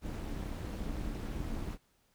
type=noise with amplitude modulation; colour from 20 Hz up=brown; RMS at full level=-35 dBFS; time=0.01-1.78 s; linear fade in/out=50 ms; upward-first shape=sine; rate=254 Hz; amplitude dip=75%; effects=pink hiss -72 dBFS RMS until 2.14 s